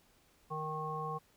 harmonic tone, 155.56 Hz, D#3, in tune, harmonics 1 / 3 / 5 / 7, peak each -42 / -43 / -43 / -39 dBFS, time 0.5-1.19 s, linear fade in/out 20 ms, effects pink hiss -68 dBFS RMS until 1.36 s

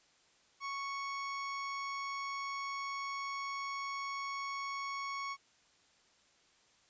30% pulse tone, 1108.7 Hz, C#6, in tune, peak -35 dBFS, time 0.6-5.37 s, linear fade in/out 50 ms, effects white hiss -68 dBFS RMS until 6.89 s + resampled to 16000 Hz

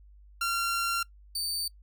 sawtooth tone pair in turn, 1375 / 4582 Hz, F6 / D8, -27 / -44 cents, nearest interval octave + major sixth, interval 2083 cents, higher second, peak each -23 / -27 dBFS, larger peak first, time 0.41-1.03 / 1.35-1.68 s, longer first, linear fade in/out 5 ms, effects noise-tail reverb RT60 0.1 s tail -22 dB re dry + added 50 Hz sine -51 dBFS peak until 1.82 s

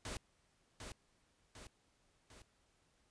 pink noise with echo, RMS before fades -44 dBFS, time 0.05-0.17 s, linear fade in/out 2 ms, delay 750 ms, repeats 3, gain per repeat -5 dB, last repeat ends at 2.42 s, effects pink hiss -75 dBFS RMS until 3.1 s + resampled to 22050 Hz

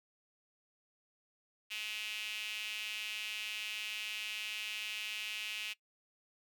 sawtooth tone with high-pass filter, 213.3 Hz, G#3, 46 cents sharp, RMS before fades -41 dBFS, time 1.7-5.74 s, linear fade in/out 20 ms, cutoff 2700 Hz, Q 5.3, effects noise-tail reverb RT60 0.1 s tail -21 dB re dry

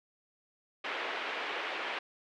white band-pass noise, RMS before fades -37 dBFS, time 0.84-1.99 s, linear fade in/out 5 ms, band 330 to 2800 Hz, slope 24 dB/octave, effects none

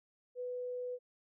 sine tone, 496.1 Hz, B4, 8 cents sharp, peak -37 dBFS, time 0.35-0.99 s, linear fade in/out 50 ms, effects none

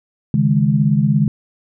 sine chord, C# suspended second, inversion none, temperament equal, 138.59 / 155.56 / 207.7 Hz, C#3 / D#3 / G#3, 0 / 0 / 0 cents, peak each -16 dBFS, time 0.34-1.28 s, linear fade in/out 2 ms, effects none

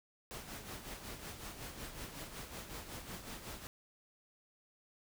pink noise with tremolo, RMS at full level -45 dBFS, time 0.31-3.67 s, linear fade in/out 0 ms, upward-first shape sine, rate 5.4 Hz, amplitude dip 55%, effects none

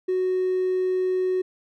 triangle tone with hard clipping, 370 Hz, F#4, in tune, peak -21 dBFS, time 0.08-1.42 s, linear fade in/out 10 ms, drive 4 dB, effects none

